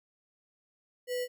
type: tone with sample-and-hold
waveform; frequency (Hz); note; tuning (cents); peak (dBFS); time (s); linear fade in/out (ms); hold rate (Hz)
sine; 497.2; B4; +12; -30; 1.07-1.28; 50; 2450
effects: none